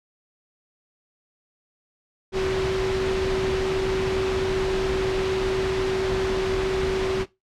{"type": "tone in noise", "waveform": "sine", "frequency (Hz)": 380, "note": "F#4", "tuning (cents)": 46, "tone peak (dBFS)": -22, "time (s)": [2.32, 7.26], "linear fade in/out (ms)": 50, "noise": "pink", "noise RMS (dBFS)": -28, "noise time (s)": [2.32, 7.26], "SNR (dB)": 3, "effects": ["noise-tail reverb RT60 0.2 s tail -18 dB re dry", "low-pass 4000 Hz 12 dB/octave"]}